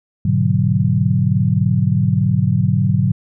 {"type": "chord", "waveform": "sine", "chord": "G# half-diminished seventh", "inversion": "none", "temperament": "equal", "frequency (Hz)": [103.83, 123.47, 146.83, 185], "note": ["G#2", "B2", "D3", "F#3"], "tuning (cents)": [0, 0, 0, 0], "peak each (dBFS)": -18, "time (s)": [0.25, 3.12], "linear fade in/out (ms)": 5, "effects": []}